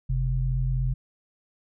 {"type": "tone pair together", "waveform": "sine", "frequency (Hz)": [46.12, 130], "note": ["F#1", "C3"], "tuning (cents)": [-5, -11], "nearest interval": "octave + tritone", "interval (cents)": 1794, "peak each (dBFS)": -25, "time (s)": [0.09, 0.94], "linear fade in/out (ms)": 10, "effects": []}